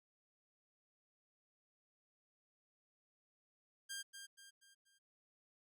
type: tone with echo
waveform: 10% pulse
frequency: 1600 Hz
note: G6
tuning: 35 cents sharp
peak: -35 dBFS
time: 3.89-4.03 s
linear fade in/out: 20 ms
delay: 240 ms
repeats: 4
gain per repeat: -7 dB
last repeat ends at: 4.99 s
effects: none